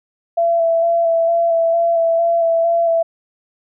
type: tone with vibrato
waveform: sine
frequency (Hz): 670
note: E5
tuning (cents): +28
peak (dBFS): -12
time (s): 0.37-3.03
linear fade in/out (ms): 10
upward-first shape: square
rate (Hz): 2.2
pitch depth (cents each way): 16
effects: none